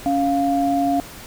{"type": "tone pair together", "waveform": "sine", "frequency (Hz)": [279.4, 700], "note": ["C#4", "F5"], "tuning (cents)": [14, 4], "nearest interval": "octave + major third", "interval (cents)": 1590, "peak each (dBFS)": -19, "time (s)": [0.06, 1], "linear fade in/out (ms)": 0, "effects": ["pink hiss -38 dBFS RMS until 1.26 s"]}